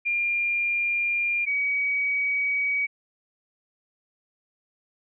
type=tone pair in turn; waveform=sine; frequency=2400 / 2265 Hz; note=D7 / C#7; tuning=+37 / +37 cents; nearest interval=minor second; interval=100 cents; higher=first; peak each=-22 / -22 dBFS; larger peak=neither; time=0.05-1.46 / 1.46-2.87 s; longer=neither; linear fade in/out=20 ms; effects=none